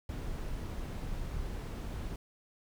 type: noise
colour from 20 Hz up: brown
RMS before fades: -38 dBFS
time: 0.09-2.16 s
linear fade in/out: 2 ms
effects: none